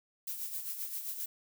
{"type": "noise with tremolo", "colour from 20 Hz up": "violet", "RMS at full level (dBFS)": -37, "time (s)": [0.27, 1.26], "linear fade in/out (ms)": 5, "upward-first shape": "sine", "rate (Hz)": 7.6, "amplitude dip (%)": 55, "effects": []}